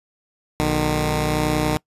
10% pulse tone pair together, 61.12 / 152.2 Hz, B1 / D#3, -17 / -38 cents, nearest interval octave + major third, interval 1579 cents, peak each -15 / -12 dBFS, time 0.6-1.77 s, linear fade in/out 0 ms, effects noise-tail reverb RT60 0.1 s tail -23 dB re dry + resampled to 32000 Hz

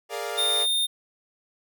sawtooth chord, Bb dominant seventh, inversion third, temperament equal, 415.3 / 466.2 / 587.3 / 698.5 Hz, Ab4 / Bb4 / D5 / F5, 0 / 0 / 0 / 0 cents, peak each -31 dBFS, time 0.09-0.67 s, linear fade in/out 50 ms
square tone, 3638 Hz, A#7, 43 cents flat, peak -22 dBFS, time 0.37-0.87 s, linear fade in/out 20 ms
effects none

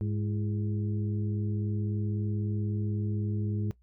harmonic tone with a mistuned harmonic, 103.7 Hz, G#2, 2 cents flat, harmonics 1 / 2 / 3 / 4, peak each -29 / -35 / -40 / -45 dBFS, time 0.01-3.71 s, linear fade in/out 0 ms, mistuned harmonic 3, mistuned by +110 cents, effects noise-tail reverb RT60 0.1 s tail -18 dB re dry + added 60 Hz sine -60 dBFS peak until 3.82 s

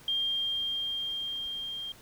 sine tone with level ramp, 3200 Hz, G7, 35 cents sharp, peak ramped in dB -26 to -35 dBFS, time 0.08-1.92 s, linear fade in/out 2 ms, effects pink hiss -54 dBFS RMS until 2.01 s

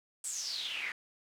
pink noise with band-pass filter sweep, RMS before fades -38 dBFS, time 0.24-0.92 s, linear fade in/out 2 ms, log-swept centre 8500 to 1900 Hz, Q 8.3, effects none

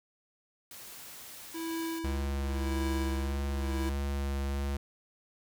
white noise, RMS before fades -47 dBFS, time 0.71-1.99 s, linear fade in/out 2 ms
square tone with tremolo, 328.3 Hz, E4, 7 cents flat, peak -33 dBFS, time 1.54-3.9 s, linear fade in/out 10 ms, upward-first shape sine, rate 0.92 Hz, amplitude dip 90%
square tone with vibrato, 69.5 Hz, C#2, 5 cents sharp, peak -31 dBFS, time 2.04-4.77 s, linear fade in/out 5 ms, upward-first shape sine, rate 1.6 Hz, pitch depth 10 cents each way
effects none

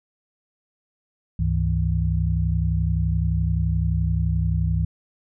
sine tone cluster, 69.3 / 100.9 / 161.1 Hz, C#2 / G#2 / E3, 0 / -49 / -39 cents, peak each -22 / -24 / -24 dBFS, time 1.39-4.85 s, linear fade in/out 5 ms, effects none

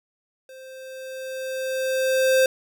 square tone with level ramp, 523.3 Hz, C5, in tune, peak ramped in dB -42 to -15 dBFS, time 0.49-2.46 s, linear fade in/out 2 ms, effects none

